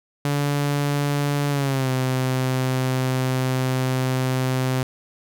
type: tone with pitch glide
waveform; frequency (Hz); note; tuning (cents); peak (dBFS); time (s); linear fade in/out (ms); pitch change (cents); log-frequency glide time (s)
sawtooth; 143.7 to 129.51; D3 to C3; -37 to -17; -16; 0.25-4.83; 2; -180; 1.5-1.9
effects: none